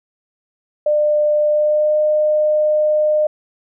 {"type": "tone with pitch glide", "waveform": "sine", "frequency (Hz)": [599, 608.1], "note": ["D5", "D#5"], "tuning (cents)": [34, -40], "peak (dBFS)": -12, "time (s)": [0.86, 3.27], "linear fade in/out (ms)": 5, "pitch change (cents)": 26, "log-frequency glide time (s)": [1.45, 1.98], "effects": []}